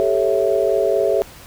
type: chord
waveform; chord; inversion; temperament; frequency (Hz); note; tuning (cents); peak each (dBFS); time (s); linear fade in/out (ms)
sine; A dominant seventh; third; equal with one note detuned; 392 / 436.5 / 554.4 / 659.3; G4 / A4 / C#5 / E5; 0 / -14 / 0 / 0; -20; 0-1.22; 0
effects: pink hiss -41 dBFS RMS until 1.46 s